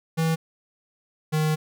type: tone pair in turn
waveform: square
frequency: 162.1 / 154.91 Hz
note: E3 / D#3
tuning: -29 / -7 cents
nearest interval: minor second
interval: 78 cents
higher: first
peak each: -21 dBFS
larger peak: neither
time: 0.17-0.36 / 1.32-1.56 s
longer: second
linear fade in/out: 20 ms
effects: none